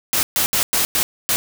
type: noise bursts at uneven times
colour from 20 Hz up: white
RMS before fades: -18 dBFS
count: 6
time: 0.13-0.23 / 0.36-0.46 / 0.53-0.63 / 0.73-0.85 / 0.95-1.03 / 1.29-1.36 s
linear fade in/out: 0 ms
effects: none